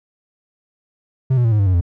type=tone with pitch steps; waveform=triangle; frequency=130.81 / 122.05 / 113.88 / 106.25 / 99.14 / 92.5 / 86.3 Hz; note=C3 / B2 / A#2 / G#2 / G2 / F#2 / F2; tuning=0 / -20 / -40 / +40 / +20 / 0 / -20 cents; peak=-10 dBFS; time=1.3-1.811 s; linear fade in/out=10 ms; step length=73 ms; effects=none